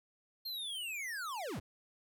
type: linear sweep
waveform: square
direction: down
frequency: 4267 to 54.1 Hz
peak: -39 dBFS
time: 0.45-1.6 s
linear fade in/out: 10 ms
effects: none